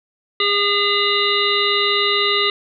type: harmonic tone with a mistuned harmonic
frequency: 406.6 Hz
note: G#4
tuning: 37 cents flat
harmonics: 1 / 3 / 5 / 7 / 9 / 10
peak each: -22 / -22 / -22 / -22 / -22 / -22 dBFS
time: 0.4-2.5 s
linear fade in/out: 2 ms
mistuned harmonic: 10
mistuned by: -39 cents
effects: none